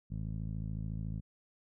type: tone with low-pass filter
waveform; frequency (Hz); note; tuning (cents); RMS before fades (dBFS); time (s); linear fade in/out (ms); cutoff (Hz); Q
15% pulse; 53.9; A1; -35; -38; 0.1-1.21; 20; 180; 1.3
effects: none